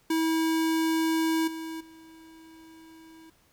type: tone with level steps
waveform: square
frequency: 322.9 Hz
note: E4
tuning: 36 cents flat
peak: -24 / -35 / -49 dBFS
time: 0.1-3.3 s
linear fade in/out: 5 ms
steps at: 1.47 / 1.8 s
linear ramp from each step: 10 ms
effects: pink hiss -64 dBFS RMS until 3.52 s